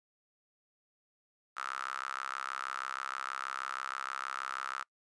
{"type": "tone with high-pass filter", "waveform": "sawtooth", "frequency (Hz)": 66.3, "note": "C2", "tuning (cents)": 23, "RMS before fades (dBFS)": -39, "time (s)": [1.56, 4.84], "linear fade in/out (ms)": 20, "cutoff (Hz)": 1300, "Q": 7.9, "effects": ["noise-tail reverb RT60 0.1 s tail -26 dB re dry", "resampled to 22050 Hz"]}